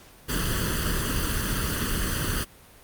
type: noise with comb filter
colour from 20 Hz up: pink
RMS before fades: -26 dBFS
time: 0.28-2.45 s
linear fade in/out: 20 ms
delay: 0.65 ms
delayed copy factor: +0.8
effects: pink hiss -51 dBFS RMS until 2.83 s + Opus 48 kbps